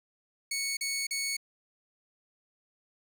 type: tone bursts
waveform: 15% pulse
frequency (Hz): 2217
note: C#7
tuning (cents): 0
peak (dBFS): -24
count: 3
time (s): 0.51-1.368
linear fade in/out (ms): 5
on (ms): 260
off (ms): 39
effects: none